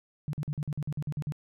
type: tone bursts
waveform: sine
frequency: 148.1 Hz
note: D3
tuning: 15 cents sharp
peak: -29 dBFS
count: 11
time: 0.28-1.322 s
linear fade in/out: 0 ms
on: 52 ms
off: 47 ms
effects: none